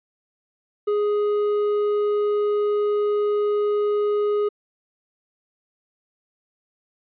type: tone with hard clipping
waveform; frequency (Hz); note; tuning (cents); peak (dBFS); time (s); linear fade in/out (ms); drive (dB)
sine; 415.3; G#4; 0; -20; 0.87-4.49; 10; 5
effects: resampled to 8000 Hz